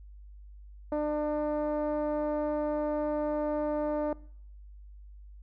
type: tone with low-pass filter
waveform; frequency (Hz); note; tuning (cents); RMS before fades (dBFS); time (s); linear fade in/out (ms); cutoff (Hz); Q
10% pulse; 299.4; D4; +33; -30; 0.92-4.13; 2; 600; 1.6
effects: noise-tail reverb RT60 0.6 s tail -22 dB re dry + added 50 Hz sine -46 dBFS peak until 5.42 s